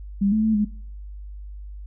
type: tone with pitch steps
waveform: sine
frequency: 199.4 / 216.4 / 219.8 / 209.2 Hz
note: G3 / A3 / A3 / G#3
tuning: +30 / -29 / -2 / +13 cents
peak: -17 dBFS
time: 0.21-0.65 s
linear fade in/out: 10 ms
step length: 110 ms
effects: noise-tail reverb RT60 0.5 s tail -19 dB re dry + added 50 Hz sine -34 dBFS peak until 1.86 s